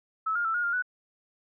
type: tone with pitch steps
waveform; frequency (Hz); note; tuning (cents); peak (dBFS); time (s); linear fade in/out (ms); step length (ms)
sine; 1302 / 1413 / 1327 / 1433 / 1400 / 1482; E6 / F6 / E6 / F6 / F6 / F#6; -22 / +20 / +11 / +44 / +4 / +2; -25; 0.26-0.824; 10; 94
effects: none